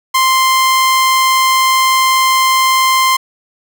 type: tone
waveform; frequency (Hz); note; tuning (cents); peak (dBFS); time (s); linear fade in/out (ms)
sawtooth; 1046.5; C6; 0; -5; 0.14-3.17; 10
effects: none